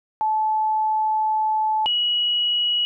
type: tone pair in turn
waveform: sine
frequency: 867 / 2916 Hz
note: A5 / F#7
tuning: -26 / -26 cents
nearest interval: octave + major sixth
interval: 2100 cents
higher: second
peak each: -18 dBFS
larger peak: neither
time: 0.21-1.86 / 1.86-2.85 s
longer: first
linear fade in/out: 0 ms
effects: none